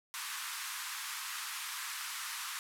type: band-pass noise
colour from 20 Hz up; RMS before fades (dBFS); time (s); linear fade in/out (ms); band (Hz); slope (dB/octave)
pink; -41; 0.14-2.59; 0; 1000 to 14000; 48
effects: none